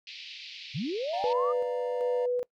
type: band-pass noise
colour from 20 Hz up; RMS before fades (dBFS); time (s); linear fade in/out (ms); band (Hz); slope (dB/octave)
pink; -44; 0.07-1.33; 2; 2300 to 4900; 48
type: linear sweep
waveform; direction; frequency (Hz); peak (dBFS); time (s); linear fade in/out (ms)
sine; up; 110 to 1234; -29; 0.74-1.53; 20
type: chord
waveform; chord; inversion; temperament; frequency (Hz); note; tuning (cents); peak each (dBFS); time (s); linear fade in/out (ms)
triangle; Bb major; first; equal; 587.3 / 698.5 / 932.3; D5 / F5 / Bb5; 0 / 0 / 0; -35 / -39 / -40; 1.13-2.26; 5
type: tone with tremolo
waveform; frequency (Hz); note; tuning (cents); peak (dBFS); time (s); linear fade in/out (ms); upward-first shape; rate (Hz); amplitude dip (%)
sine; 493; B4; -3; -25; 1.24-2.43; 0; square; 1.3; 35
effects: noise-tail reverb RT60 0.1 s tail -23 dB re dry